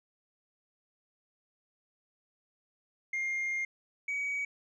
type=tone pair in turn; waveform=sine; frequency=2119 / 2264 Hz; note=C7 / C#7; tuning=+21 / +36 cents; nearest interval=minor second; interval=115 cents; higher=second; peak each=-28 / -29 dBFS; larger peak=first; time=3.13-3.65 / 4.08-4.45 s; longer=first; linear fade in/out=5 ms; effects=tanh soft clip ceiling -29 dBFS